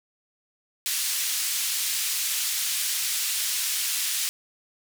white band-pass noise, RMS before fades -27 dBFS, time 0.86-4.29 s, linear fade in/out 0 ms, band 2400 to 12000 Hz, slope 12 dB/octave, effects none

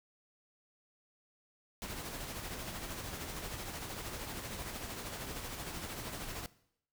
pink noise with tremolo, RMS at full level -41 dBFS, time 1.82-6.46 s, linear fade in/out 0 ms, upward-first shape sine, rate 13 Hz, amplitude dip 40%, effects noise-tail reverb RT60 0.7 s tail -19 dB re dry

